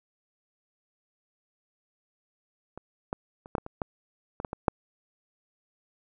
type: clicks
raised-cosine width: 1 ms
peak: -26 / -16 / -30 / -12 / -18 / -24 / -15 / -20 / -17 / -19 / -6 dBFS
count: 11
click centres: 2.776 / 3.129 / 3.459 / 3.552 / 3.582 / 3.664 / 3.818 / 4.401 / 4.448 / 4.531 / 4.682 s
effects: none